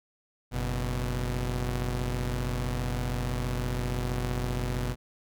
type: tone pair together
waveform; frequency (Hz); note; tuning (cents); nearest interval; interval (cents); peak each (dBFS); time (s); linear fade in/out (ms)
sawtooth; 46.15 / 123.2; F#1 / B2; -4 / -4; octave + perfect fourth; 1700; -27; 0.51-4.96; 50
effects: none